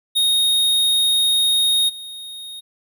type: tone with level steps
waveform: square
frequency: 3725 Hz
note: A#7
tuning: 2 cents flat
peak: -15 / -32 dBFS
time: 0.15-2.61 s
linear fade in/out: 20 ms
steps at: 1.88 s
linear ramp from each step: 20 ms
effects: none